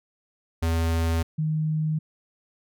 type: tone pair in turn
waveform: square / sine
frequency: 82.41 / 155.57 Hz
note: E2 / D#3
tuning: 0 / 0 cents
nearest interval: major seventh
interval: 1100 cents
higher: second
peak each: -22 dBFS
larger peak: neither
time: 0.62-1.23 / 1.38-1.99 s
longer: neither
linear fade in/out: 10 ms
effects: none